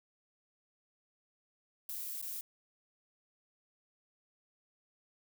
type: noise with dropouts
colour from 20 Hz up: violet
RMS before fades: -41 dBFS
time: 1.89-2.41 s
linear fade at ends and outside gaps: 2 ms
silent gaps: 2.216-2.225 s
effects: none